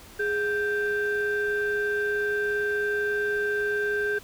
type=tone pair together; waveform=sine; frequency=415.3 / 1568 Hz; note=G#4 / G6; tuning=0 / 0 cents; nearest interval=octave + major seventh; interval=2300 cents; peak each=-25 dBFS; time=0.19-4.19 s; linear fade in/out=10 ms; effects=tanh soft clip ceiling -19 dBFS + pink hiss -48 dBFS RMS until 4.23 s